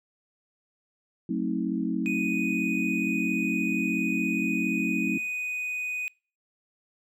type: chord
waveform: sine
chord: F# diminished seventh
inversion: none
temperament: just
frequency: 185 / 222 / 266.4 / 319.7 Hz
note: F#3 / A3 / C4 / Eb4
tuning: 0 / +16 / +31 / +47 cents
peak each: -31 dBFS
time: 1.29-5.18 s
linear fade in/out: 5 ms
type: tone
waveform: triangle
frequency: 2489 Hz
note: D#7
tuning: in tune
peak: -27 dBFS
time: 2.06-6.08 s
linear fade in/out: 0 ms
effects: noise-tail reverb RT60 0.4 s tail -26 dB re dry